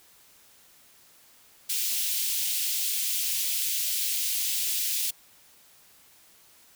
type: high-pass noise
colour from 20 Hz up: white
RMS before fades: -28 dBFS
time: 1.69-5.11 s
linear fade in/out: 10 ms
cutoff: 2600 Hz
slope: 24 dB/octave
effects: white hiss -57 dBFS RMS until 6.75 s